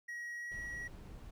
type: tone with pitch glide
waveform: triangle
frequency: 1903 to 1915.1 Hz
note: A#6 to A#6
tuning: +35 to +46 cents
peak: -39 dBFS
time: 0.08-0.88 s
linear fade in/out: 10 ms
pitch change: +11 cents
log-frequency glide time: 0.37-0.5 s
type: noise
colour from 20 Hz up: brown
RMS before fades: -50 dBFS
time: 0.51-1.31 s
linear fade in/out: 10 ms
effects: none